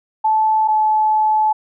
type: tone pair in turn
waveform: sine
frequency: 871 / 862.5 Hz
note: A5 / A5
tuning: -18 / -35 cents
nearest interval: unison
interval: 17 cents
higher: first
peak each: -12 dBFS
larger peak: neither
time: 0.24-0.68 / 0.68-1.53 s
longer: second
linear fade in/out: 10 ms
effects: none